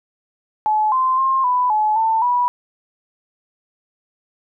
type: tone with pitch steps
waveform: sine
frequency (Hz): 857 / 1038 / 1062 / 994 / 855 / 892 / 978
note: A5 / C6 / C6 / B5 / A5 / A5 / B5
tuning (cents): -46 / -14 / +25 / +11 / -50 / +23 / -17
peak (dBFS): -14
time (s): 0.66-2.48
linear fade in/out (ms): 0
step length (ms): 260
effects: none